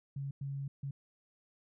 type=tone bursts at uneven times; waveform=sine; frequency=138.59 Hz; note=C#3; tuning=in tune; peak=-36 dBFS; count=3; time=0.16-0.31 / 0.41-0.68 / 0.83-0.91 s; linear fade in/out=5 ms; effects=none